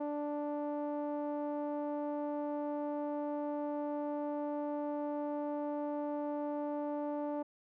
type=tone with low-pass filter; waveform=sawtooth; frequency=293.6 Hz; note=D4; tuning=in tune; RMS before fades=-37 dBFS; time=0-7.43 s; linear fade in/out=10 ms; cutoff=750 Hz; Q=2.8; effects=none